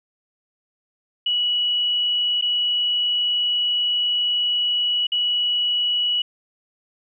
sine tone with dropouts, 2933 Hz, F#7, 16 cents flat, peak -18 dBFS, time 1.26-6.22 s, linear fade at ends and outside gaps 5 ms, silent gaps 2.413-2.422 / 5.069-5.119 s, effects none

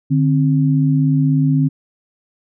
sine tone pair together, 148.89 / 265.3 Hz, D3 / C4, +24 / +24 cents, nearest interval minor seventh, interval 1000 cents, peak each -13 / -16 dBFS, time 0.1-1.69 s, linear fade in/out 20 ms, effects none

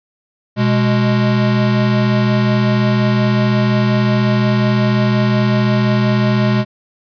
square tone pair together, 123.5 / 207.7 Hz, B2 / G#3, 0 / 0 cents, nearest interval major sixth, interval 900 cents, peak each -15 dBFS, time 0.56-6.65 s, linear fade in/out 50 ms, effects resampled to 11025 Hz

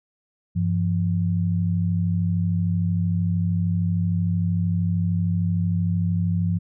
sine tone pair together, 98 / 171.1 Hz, G2 / F3, 0 / -35 cents, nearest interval minor seventh, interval 965 cents, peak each -22 dBFS, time 0.55-6.59 s, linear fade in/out 20 ms, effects none

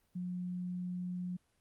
sine tone, 179.6 Hz, F3, 49 cents sharp, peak -36 dBFS, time 0.15-1.37 s, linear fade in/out 10 ms, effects pink hiss -75 dBFS RMS until 1.6 s + Opus 32 kbps

